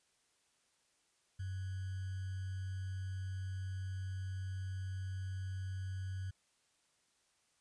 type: tone with sample-and-hold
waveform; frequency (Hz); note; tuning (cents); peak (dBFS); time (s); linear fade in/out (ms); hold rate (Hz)
sine; 94.7; F#2; +41; -38; 1.39-6.31; 10; 1575
effects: white hiss -75 dBFS RMS until 7.6 s + resampled to 22050 Hz

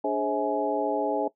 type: tone cluster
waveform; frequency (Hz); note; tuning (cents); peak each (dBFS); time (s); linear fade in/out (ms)
sine; 290.2 / 419.5 / 534 / 646 / 840; D4 / G#4 / C5 / E5 / G#5; -21 / +17 / +35 / -35 / +19; -30; 0.04-1.28; 5
effects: noise-tail reverb RT60 0.1 s tail -18 dB re dry

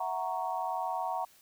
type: chord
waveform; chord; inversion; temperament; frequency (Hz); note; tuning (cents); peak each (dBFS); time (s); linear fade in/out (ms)
sine; F# dominant seventh; third; equal; 659.3 / 740 / 932.3 / 1108.7; E5 / F#5 / A#5 / C#6; 0 / 0 / 0 / 0; -40 / -34 / -35 / -40; 0-1.25; 5
effects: white hiss -61 dBFS RMS until 1.41 s

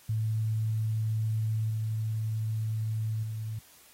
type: tone with level steps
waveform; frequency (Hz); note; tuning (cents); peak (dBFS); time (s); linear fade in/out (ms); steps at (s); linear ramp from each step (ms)
sine; 110; A2; 0; -26 / -28 / -32; 0.09-3.59; 5; 1.7 / 3.23; 5
effects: white hiss -57 dBFS RMS until 3.93 s + AAC 48 kbps

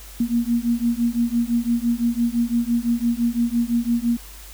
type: beating tone pair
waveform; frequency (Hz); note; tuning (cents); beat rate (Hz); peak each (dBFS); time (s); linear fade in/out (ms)
sine; 233.1 / 239; A#3 / A#3; 0 / +43; 5.9; -21; 0.2-4.17; 5
effects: added 50 Hz sine -40 dBFS peak until 4.53 s + white hiss -43 dBFS RMS until 4.53 s

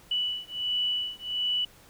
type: beating tone pair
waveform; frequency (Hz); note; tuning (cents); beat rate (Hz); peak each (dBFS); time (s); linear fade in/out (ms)
sine; 2960 / 2961.4; F#7 / F#7; 0 / +1; 1.4; -30; 0.11-1.65; 5
effects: pink hiss -55 dBFS RMS until 1.89 s

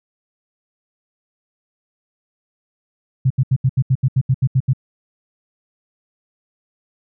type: tone bursts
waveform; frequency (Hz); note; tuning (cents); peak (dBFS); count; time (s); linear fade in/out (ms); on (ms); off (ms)
sine; 130.7; C3; -1; -11; 12; 3.25-4.734; 10; 54; 76
effects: none

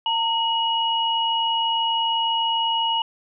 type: tone pair together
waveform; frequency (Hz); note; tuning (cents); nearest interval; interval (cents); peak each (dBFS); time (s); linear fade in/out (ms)
sine; 913.7 / 2903; A#5 / F#7; -35 / -34; octave + minor sixth; 2001; -22 / -22; 0.06-3.02; 2
effects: none

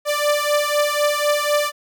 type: beating tone pair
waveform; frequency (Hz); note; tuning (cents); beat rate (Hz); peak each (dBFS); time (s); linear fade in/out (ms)
sawtooth; 587.3 / 591.3; D5 / D5; 0 / +12; 4; -16; 0.05-1.72; 50
effects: none

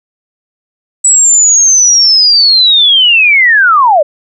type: linear sweep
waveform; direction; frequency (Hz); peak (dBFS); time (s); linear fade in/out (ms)
sine; down; 7902 to 554.4; -3; 1.04-4.03; 10
effects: none

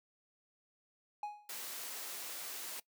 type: tone with exponential decay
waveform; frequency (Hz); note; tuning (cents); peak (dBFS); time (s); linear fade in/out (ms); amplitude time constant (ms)
triangle; 833; G#5; +5; -33; 1.23-1.54; 2; 67
type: noise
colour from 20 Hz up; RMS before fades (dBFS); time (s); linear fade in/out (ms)
white; -44; 1.49-2.8; 5
effects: noise-tail reverb RT60 0.1 s tail -20 dB re dry + high-pass 300 Hz 12 dB/octave

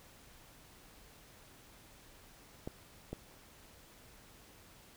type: clicks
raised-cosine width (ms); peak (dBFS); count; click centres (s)
2; -26; 2; 2.675 / 3.13
effects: pink hiss -59 dBFS RMS until 4.96 s

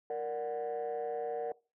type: chord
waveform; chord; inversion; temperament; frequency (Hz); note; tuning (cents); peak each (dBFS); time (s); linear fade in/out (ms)
sine; Bb augmented; none; equal; 466.2 / 587.3 / 740; Bb4 / D5 / F#5; 0 / 0 / 0; -34 / -39 / -37; 0.1-1.52; 2
effects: noise-tail reverb RT60 0.3 s tail -22 dB re dry + tanh soft clip ceiling -29 dBFS

